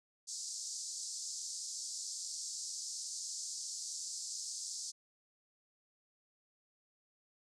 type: band-pass noise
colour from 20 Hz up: white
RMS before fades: -43 dBFS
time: 0.27-4.92 s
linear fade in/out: 20 ms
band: 4600 to 8100 Hz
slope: 48 dB/octave
effects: none